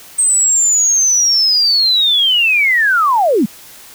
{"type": "linear sweep", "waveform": "sine", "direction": "down", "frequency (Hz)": [8350, 178.7], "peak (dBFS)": -9, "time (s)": [0.18, 3.46], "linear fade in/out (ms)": 10, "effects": ["white hiss -38 dBFS RMS until 3.94 s"]}